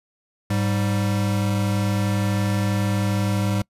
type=tone pair together; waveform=square; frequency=103.9 / 196.31 Hz; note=G#2 / G3; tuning=+1 / +3 cents; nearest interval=major seventh; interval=1102 cents; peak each=-22 / -25 dBFS; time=0.5-3.62 s; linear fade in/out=5 ms; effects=noise-tail reverb RT60 0.1 s tail -25 dB re dry + resampled to 32000 Hz